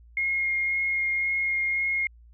sine tone with vibrato, 2144 Hz, C7, 42 cents sharp, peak -23 dBFS, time 0.17-2.07 s, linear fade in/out 2 ms, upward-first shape sine, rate 1.9 Hz, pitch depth 9 cents each way, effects added 58 Hz sine -49 dBFS peak until 2.33 s

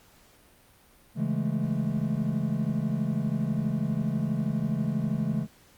triangle chord, A major seventh, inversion first, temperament equal, 138.59 / 164.81 / 207.7 / 220 Hz, C#3 / E3 / G#3 / A3, 0 / 0 / 0 / 0 cents, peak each -29 dBFS, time 1.15-5.47 s, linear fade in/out 50 ms, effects pink hiss -58 dBFS RMS until 5.77 s + Opus 48 kbps

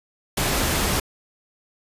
pink noise, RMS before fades -22 dBFS, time 0.37-1 s, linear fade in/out 5 ms, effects resampled to 32000 Hz

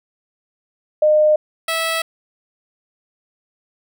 sine / 10% pulse tone pair in turn, 610 / 653.3 Hz, D#5 / E5, -34 / -16 cents, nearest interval minor second, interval 118 cents, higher second, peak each -10 dBFS, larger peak neither, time 1.02-1.36 / 1.68-2.02 s, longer neither, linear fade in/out 5 ms, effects none

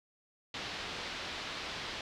white low-pass noise, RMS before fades -41 dBFS, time 0.54-2.01 s, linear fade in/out 2 ms, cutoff 4400 Hz, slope 24 dB/octave, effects none

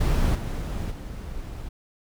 brown noise with level steps, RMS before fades -21 / -29 / -35 dBFS, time 0-1.69 s, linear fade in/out 10 ms, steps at 0.34 / 0.9 s, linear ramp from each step 20 ms, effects none

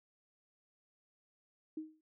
sine tone with exponential decay, 313 Hz, D#4, 10 cents sharp, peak -35 dBFS, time 1.77-2.01 s, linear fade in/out 5 ms, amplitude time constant 51 ms, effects noise-tail reverb RT60 0.1 s tail -17 dB re dry

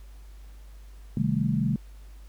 sine chord, A half-diminished seventh, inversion first, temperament equal, 130.81 / 155.56 / 196 / 220 Hz, C3 / Eb3 / G3 / A3, 0 / 0 / 0 / 0 cents, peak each -28 dBFS, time 1.17-1.76 s, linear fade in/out 2 ms, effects added 50 Hz sine -43 dBFS peak until 2.28 s + pink hiss -60 dBFS RMS until 2.28 s

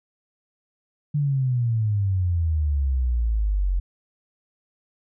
sine exponential sweep, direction down, 149.6 to 44.15 Hz, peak -19 dBFS, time 1.14-3.8 s, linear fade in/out 10 ms, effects none

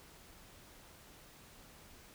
silence, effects pink hiss -58 dBFS RMS until 2.14 s

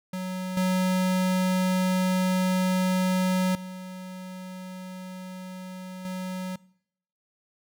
square tone with level steps, 185 Hz, F#3, in tune, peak -30 / -22 / -37 / -31 dBFS, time 0.13-6.56 s, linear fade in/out 5 ms, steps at 0.57 / 3.55 / 6.05 s, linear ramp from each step 2 ms, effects noise-tail reverb RT60 0.7 s tail -22 dB re dry

